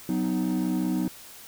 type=chord; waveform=triangle; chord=B major; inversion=second; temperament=equal with one note detuned; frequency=185 / 250.7 / 311.1 Hz; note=F#3 / B3 / D#4; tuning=0 / +26 / 0 cents; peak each=-25 dBFS; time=0.09-1.08 s; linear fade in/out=2 ms; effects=tanh soft clip ceiling -18 dBFS + white hiss -46 dBFS RMS until 1.47 s